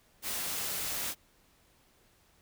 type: noise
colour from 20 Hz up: white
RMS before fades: -35 dBFS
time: 0.22-1.15 s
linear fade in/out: 50 ms
effects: pink hiss -66 dBFS RMS until 2.41 s